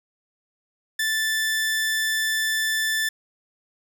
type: tone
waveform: sawtooth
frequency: 1760 Hz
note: A6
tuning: in tune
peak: -18 dBFS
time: 0.99-3.09 s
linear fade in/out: 5 ms
effects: none